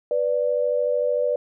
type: tone pair together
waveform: sine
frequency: 493.9 / 587.3 Hz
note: B4 / D5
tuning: 0 / 0 cents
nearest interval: minor third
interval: 300 cents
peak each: -22 dBFS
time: 0.11-1.36 s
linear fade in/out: 2 ms
effects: none